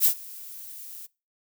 violet noise with ADSR envelope, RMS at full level -17 dBFS, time 0-1.07 s, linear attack 51 ms, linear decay 88 ms, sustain -24 dB, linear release 18 ms, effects noise-tail reverb RT60 0.3 s tail -23 dB re dry

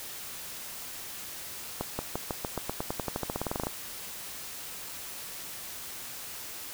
accelerating click train, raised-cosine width 1 ms, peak -16 dBFS, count 22, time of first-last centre 1.81-3.669 s, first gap 180 ms, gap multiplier 0.92, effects white hiss -41 dBFS RMS until 6.73 s

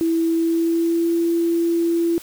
sine tone with pitch glide, 329.6 to 337.1 Hz, E4 to E4, 0 to +39 cents, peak -16 dBFS, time 0.01-2.18 s, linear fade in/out 0 ms, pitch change +39 cents, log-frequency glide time 0.31-1.16 s, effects white hiss -41 dBFS RMS until 2.22 s

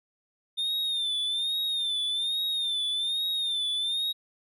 triangle tone with vibrato, 3616 Hz, A7, 47 cents sharp, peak -25 dBFS, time 0.57-4.13 s, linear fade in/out 20 ms, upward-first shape sine, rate 1.2 Hz, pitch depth 77 cents each way, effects none

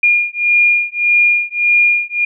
sine beating tone pair, 2419 / 2420.7 Hz, D#7 / D#7, -49 / -48 cents, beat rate 1.7 Hz, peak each -13 dBFS, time 0.03-2.25 s, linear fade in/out 5 ms, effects none

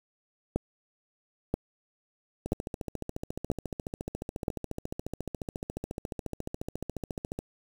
two click trains, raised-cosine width 2 ms, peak -21 / -13 dBFS, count 71 / 5, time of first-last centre 2.46-7.39 / 0.56-4.482 s, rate 14.2 / 1.02 Hz, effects 7-bit

